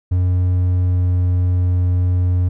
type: tone with pitch glide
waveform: triangle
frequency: 90.4 to 89.83 Hz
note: F#2 to F2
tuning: -40 to +49 cents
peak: -11 dBFS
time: 0.11-2.49 s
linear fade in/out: 10 ms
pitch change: -11 cents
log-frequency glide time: 0.56-1.41 s
effects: none